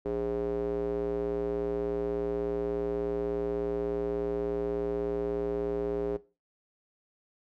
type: tone with band-pass filter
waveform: square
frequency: 58.27 Hz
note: A#1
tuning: in tune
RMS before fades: -32 dBFS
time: 0.05-6.17 s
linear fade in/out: 5 ms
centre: 420 Hz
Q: 3.7
effects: noise-tail reverb RT60 0.3 s tail -18 dB re dry